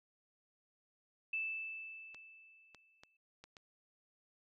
sine tone with exponential decay, 2637 Hz, E7, in tune, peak -34 dBFS, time 1.33-3.17 s, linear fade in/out 5 ms, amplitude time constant 400 ms
clicks, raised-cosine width 0.2 ms, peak -36 dBFS, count 5, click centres 2.146 / 2.747 / 3.035 / 3.44 / 3.568 s
effects none

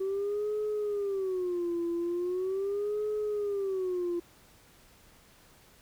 sine tone with vibrato, 380 Hz, F#4, 46 cents sharp, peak -27 dBFS, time 0-4.2 s, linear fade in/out 10 ms, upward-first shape sine, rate 0.4 Hz, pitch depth 190 cents each way, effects tanh soft clip ceiling -26 dBFS + pink hiss -59 dBFS RMS until 5.81 s

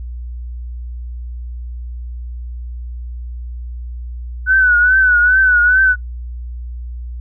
sine tone with vibrato, 1491 Hz, F#6, 13 cents sharp, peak -8 dBFS, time 4.46-5.96 s, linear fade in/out 50 ms, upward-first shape triangle, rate 2.4 Hz, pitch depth 78 cents each way, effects noise-tail reverb RT60 0.1 s tail -23 dB re dry + added 60 Hz sine -24 dBFS peak until 7.2 s

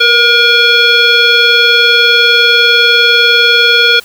sine tone with frequency modulation, 2390 Hz, D7, 30 cents sharp, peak -4 dBFS, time 0-4 s, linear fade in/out 10 ms, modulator 960 Hz, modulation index 1.7, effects white hiss -36 dBFS RMS until 4.04 s

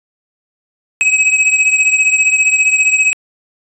square beating tone pair, 2546 / 2561 Hz, D#7 / D#7, +39 / +49 cents, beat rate 15 Hz, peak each -11 / -16 dBFS, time 1.01-3.13 s, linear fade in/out 0 ms, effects resampled to 22050 Hz

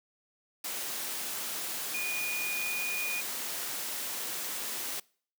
sine tone in noise, 2452 Hz, D#7, 26 cents flat, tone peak -32 dBFS, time 1.94-3.21 s, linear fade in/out 5 ms, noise white, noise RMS -36 dBFS, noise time 0.64-5 s, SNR +1 dB, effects noise-tail reverb RT60 0.5 s tail -25 dB re dry + high-pass 200 Hz 12 dB/octave

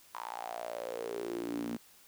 sawtooth tone with high-pass filter sweep, 58.2 Hz, A#1, 2 cents flat, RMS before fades -39 dBFS, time 0.14-1.77 s, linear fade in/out 10 ms, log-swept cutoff 1000 to 240 Hz, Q 7.4, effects white hiss -60 dBFS RMS until 2.07 s

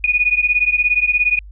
sine beating tone pair, 2455 / 2472 Hz, D#7 / D#7, -24 / -12 cents, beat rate 17 Hz, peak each -16 dBFS, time 0.04-1.39 s, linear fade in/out 2 ms, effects added 50 Hz sine -34 dBFS peak until 1.51 s

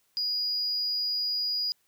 sine tone, 4895 Hz, D#8, 29 cents flat, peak -25 dBFS, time 0.17-1.72 s, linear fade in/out 0 ms, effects tanh soft clip ceiling -23 dBFS + white hiss -70 dBFS RMS until 1.87 s

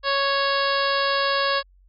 harmonic tone with a mistuned harmonic, 554.4 Hz, C#5, in tune, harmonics 1 / 2 / 3 / 4 / 5 / 6 / 7 / 8 / 9, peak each -25 / -24 / -26 / -37 / -32 / -32 / -32 / -30 / -34 dBFS, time 0.03-1.63 s, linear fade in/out 50 ms, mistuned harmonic 4, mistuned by -17 cents, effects added 46 Hz sine -52 dBFS peak until 1.88 s

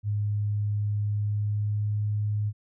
sine tone with pitch glide, 103.83 to 104.79 Hz, G#2 to G#2, 0 to +16 cents, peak -24 dBFS, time 0.03-2.53 s, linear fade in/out 50 ms, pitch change +16 cents, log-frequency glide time 1.08-1.97 s, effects none

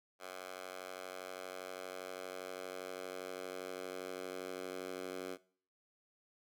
10% pulse tone with high-pass filter sweep, 92.5 Hz, F#2, in tune, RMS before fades -45 dBFS, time 0.19-5.38 s, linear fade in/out 50 ms, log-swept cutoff 720 to 350 Hz, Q 1.4, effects noise-tail reverb RT60 0.5 s tail -20 dB re dry

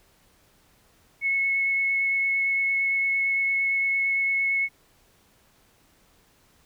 sine tone with vibrato, 2193 Hz, C#7, 19 cents flat, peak -21 dBFS, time 1.21-4.69 s, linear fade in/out 50 ms, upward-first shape sine, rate 8.8 Hz, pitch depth 8 cents each way, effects pink hiss -61 dBFS RMS until 6.65 s

